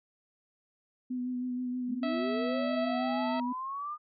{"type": "tone with vibrato", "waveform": "sine", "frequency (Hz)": 250, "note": "B3", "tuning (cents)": 21, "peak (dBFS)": -31, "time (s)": [1.1, 3.53], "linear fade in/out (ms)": 10, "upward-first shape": "sine", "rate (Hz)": 6.3, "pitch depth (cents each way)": 21}
{"type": "linear sweep", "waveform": "sine", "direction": "up", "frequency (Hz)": [195.3, 1225], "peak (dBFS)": -34, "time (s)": [1.87, 3.98], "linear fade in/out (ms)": 50}
{"type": "harmonic tone", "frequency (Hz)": 653, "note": "E5", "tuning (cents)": -17, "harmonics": [1, 2, 3, 4, 5, 6, 7], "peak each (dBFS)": [-34, -40, -44, -46, -48, -50, -51], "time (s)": [2.03, 3.4], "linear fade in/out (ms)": 2}
{"effects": []}